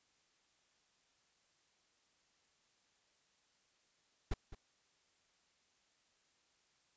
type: noise with echo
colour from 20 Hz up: brown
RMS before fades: -35 dBFS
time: 4.31-4.34 s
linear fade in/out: 5 ms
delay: 210 ms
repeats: 1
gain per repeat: -14 dB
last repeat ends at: 4.55 s
effects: white hiss -75 dBFS RMS until 6.96 s + resampled to 16000 Hz